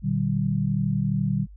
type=tone cluster; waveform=sine; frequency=119 / 150.8 / 193.5 Hz; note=A#2 / D3 / G3; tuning=+36 / +46 / -22 cents; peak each=-27 / -25 / -25 dBFS; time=0.02-1.47 s; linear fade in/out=50 ms; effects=added 50 Hz sine -42 dBFS peak until 1.56 s